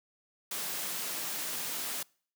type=high-pass noise; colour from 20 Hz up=white; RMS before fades=-36 dBFS; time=0.51-2.03 s; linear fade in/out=5 ms; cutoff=140 Hz; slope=96 dB/octave; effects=noise-tail reverb RT60 0.5 s tail -26 dB re dry